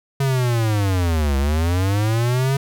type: linear two-way sweep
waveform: square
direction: down then up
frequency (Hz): 138.7 to 67 to 138.7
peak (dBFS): -17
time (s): 0.2-2.57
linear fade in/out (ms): 5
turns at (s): 1.37
effects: none